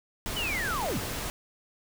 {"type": "noise", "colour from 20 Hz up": "pink", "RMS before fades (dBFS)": -34, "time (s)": [0.26, 1.3], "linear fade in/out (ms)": 0}
{"type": "linear sweep", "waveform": "sine", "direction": "down", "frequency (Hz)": [3056, 33], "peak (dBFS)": -29, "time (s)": [0.36, 1], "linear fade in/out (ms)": 10}
{"effects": []}